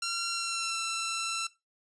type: tone with pitch glide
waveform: 10% pulse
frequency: 1373 to 1341.6 Hz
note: F6 to E6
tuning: -30 to +30 cents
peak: -22 dBFS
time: 0.02-1.47 s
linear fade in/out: 5 ms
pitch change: -40 cents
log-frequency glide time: 0.3-0.78 s
effects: noise-tail reverb RT60 0.2 s tail -17 dB re dry + resampled to 22050 Hz